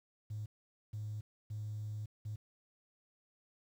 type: tone bursts at uneven times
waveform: triangle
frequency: 106.5 Hz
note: G#2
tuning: 44 cents sharp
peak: -35 dBFS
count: 4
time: 0.3-0.46 / 0.93-1.21 / 1.5-2.06 / 2.25-2.36 s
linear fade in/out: 10 ms
effects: tanh soft clip ceiling -36 dBFS + 11-bit